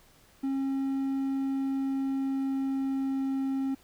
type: tone with pitch glide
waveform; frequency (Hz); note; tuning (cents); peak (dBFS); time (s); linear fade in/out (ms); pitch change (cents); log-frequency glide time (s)
triangle; 270.6 to 268.9; C#4 to C4; -42 to +47; -25; 0.43-3.75; 10; -11; 1.37-3.5
effects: pink hiss -60 dBFS RMS until 3.83 s